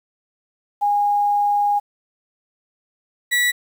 sine / 35% pulse tone pair in turn, 820 / 1950.3 Hz, G#5 / B6, -22 / -22 cents, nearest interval octave + minor third, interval 1500 cents, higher second, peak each -15 / -14 dBFS, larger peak second, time 0.81-1.8 / 3.31-3.52 s, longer first, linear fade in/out 20 ms, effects 8-bit

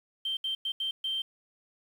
sine tone bursts at uneven times, 3136 Hz, G7, in tune, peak -28 dBFS, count 5, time 0.25-0.37 / 0.44-0.55 / 0.65-0.72 / 0.8-0.91 / 1.04-1.22 s, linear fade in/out 5 ms, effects tanh soft clip ceiling -24 dBFS + 9-bit

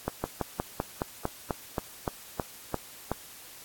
slowing click train, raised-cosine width 1 ms, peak -13 dBFS, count 13, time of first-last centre 0.08-3.116 s, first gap 160 ms, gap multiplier 1.08, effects white hiss -48 dBFS RMS until 3.64 s + AAC 64 kbps

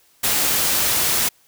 white noise, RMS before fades -19 dBFS, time 0.23-1.29 s, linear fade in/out 10 ms, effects white hiss -57 dBFS RMS until 1.47 s

